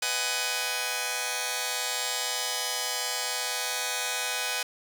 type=chord; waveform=5% pulse; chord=G# minor seventh; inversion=first; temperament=just; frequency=498.4 / 623 / 747.5 / 830.6 Hz; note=B4 / D#5 / F#5 / G#5; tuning=+16 / +2 / +17 / 0 cents; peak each=-23 / -24 / -22 / -21 dBFS; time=0.02-4.63 s; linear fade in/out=5 ms; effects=none